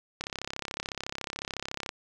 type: click train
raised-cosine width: 0.2 ms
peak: -16 dBFS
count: 58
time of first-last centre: 0.21-1.891 s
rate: 33.9 Hz
effects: none